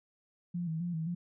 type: tone with vibrato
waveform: sine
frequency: 167.4 Hz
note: E3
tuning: 27 cents sharp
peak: -32 dBFS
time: 0.54-1.15 s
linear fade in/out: 10 ms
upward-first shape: square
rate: 3.8 Hz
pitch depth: 72 cents each way
effects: none